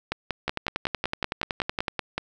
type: two click trains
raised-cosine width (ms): 0.3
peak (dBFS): -10 / -10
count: 16 / 12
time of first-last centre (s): 0.48-1.882 / 0.12-2.18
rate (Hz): 10.7 / 5.34
effects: none